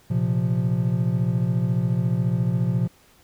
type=chord; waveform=triangle; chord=Bb suspended second; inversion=none; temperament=equal; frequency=116.54 / 130.81 / 174.61 Hz; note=Bb2 / C3 / F3; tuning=0 / 0 / 0 cents; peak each=-22 dBFS; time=0.1-2.88 s; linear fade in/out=10 ms; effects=pink hiss -56 dBFS RMS until 3.23 s